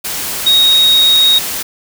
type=tone in noise; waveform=sine; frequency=3763 Hz; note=A#7; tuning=16 cents sharp; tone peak=-6 dBFS; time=0.46-1.39 s; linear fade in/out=10 ms; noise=white; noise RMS=-20 dBFS; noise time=0.04-1.63 s; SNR=+11 dB; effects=none